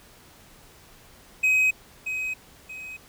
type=tone with echo; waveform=triangle; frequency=2529 Hz; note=D#7; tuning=28 cents sharp; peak=-16 dBFS; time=1.43-1.71 s; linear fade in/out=10 ms; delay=630 ms; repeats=2; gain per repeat=-9 dB; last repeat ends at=2.97 s; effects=pink hiss -52 dBFS RMS until 3.08 s